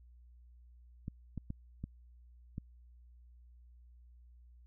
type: clicks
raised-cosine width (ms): 5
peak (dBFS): -27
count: 5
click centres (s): 1.081 / 1.377 / 1.504 / 1.84 / 2.581
effects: added 60 Hz sine -56 dBFS peak until 4.66 s